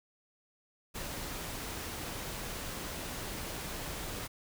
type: noise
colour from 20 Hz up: pink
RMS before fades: -40 dBFS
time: 0.94-4.28 s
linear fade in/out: 20 ms
effects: none